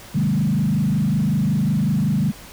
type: tone with frequency modulation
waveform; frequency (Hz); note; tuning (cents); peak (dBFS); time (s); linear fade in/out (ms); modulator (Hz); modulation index
sine; 177.6; F3; +29; -16; 0.14-2.32; 20; 25.4; 1.9
effects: added 50 Hz sine -50 dBFS peak until 2.52 s + pink hiss -41 dBFS RMS until 2.52 s